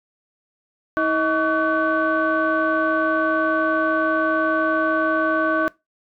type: tone cluster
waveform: sine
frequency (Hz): 320 / 631 / 1134 / 1510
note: D#4 / D#5 / C#6 / F#6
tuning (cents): +49 / +24 / +39 / +35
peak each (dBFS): -22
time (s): 0.97-5.68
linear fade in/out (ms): 0
effects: noise-tail reverb RT60 0.2 s tail -21 dB re dry + tanh soft clip ceiling -10 dBFS